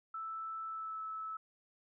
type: tone with pitch glide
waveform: sine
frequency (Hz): 1318.5 to 1304.9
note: E6 to E6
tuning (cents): 0 to -18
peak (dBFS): -39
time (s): 0.14-1.37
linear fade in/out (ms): 5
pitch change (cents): -18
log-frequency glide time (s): 0.66-1.02
effects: none